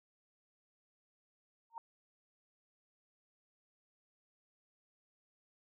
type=tone with exponential growth; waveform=sine; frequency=920 Hz; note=A#5; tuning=23 cents flat; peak=-37 dBFS; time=1.7-1.78 s; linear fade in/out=1 ms; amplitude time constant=16 ms; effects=none